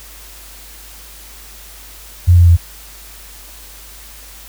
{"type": "tone with pitch steps", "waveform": "sine", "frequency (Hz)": [88.1, 86.69, 85.3], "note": ["F2", "F2", "F2"], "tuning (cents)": [16, -12, -40], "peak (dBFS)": -4, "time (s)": [2.27, 2.57], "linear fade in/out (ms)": 20, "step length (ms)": 100, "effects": ["added 50 Hz sine -39 dBFS peak until 4.48 s", "white hiss -38 dBFS RMS until 4.48 s"]}